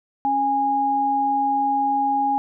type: tone pair together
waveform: sine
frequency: 275.6 / 823.5 Hz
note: C#4 / G#5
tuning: -10 / -15 cents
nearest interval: octave + perfect fifth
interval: 1895 cents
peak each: -27 / -18 dBFS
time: 0.25-2.38 s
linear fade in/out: 0 ms
effects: none